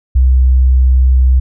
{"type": "tone", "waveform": "sine", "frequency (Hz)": 64.1, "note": "C2", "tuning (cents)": -35, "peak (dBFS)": -5, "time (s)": [0.15, 1.4], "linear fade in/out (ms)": 10, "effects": []}